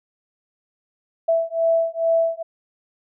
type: beating tone pair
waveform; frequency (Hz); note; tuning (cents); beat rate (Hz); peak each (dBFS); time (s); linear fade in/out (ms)
sine; 659.3 / 661.6; E5 / E5; 0 / +6; 2.3; -20; 1.28-2.43; 10
effects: none